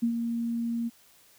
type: tone with ADSR envelope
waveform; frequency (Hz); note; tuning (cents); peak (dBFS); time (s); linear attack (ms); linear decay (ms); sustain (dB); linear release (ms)
sine; 233.1; A#3; 0; -21; 0.02-0.9; 14; 86; -6; 28
effects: white hiss -59 dBFS RMS until 1.38 s